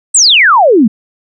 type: exponential sweep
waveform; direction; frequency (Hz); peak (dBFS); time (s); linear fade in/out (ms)
sine; down; 8500 to 199.3; -3; 0.14-0.88; 10
effects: none